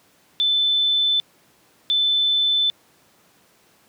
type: tone pair in turn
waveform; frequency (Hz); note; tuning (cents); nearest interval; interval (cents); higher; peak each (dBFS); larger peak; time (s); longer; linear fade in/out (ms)
sine; 3520 / 3520; A7 / A7; 0 / 0; unison; 0; neither; -16 / -16; neither; 0.4-1.2 / 1.9-2.7; neither; 0
effects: pink hiss -57 dBFS RMS until 3.88 s + high-pass 150 Hz 12 dB/octave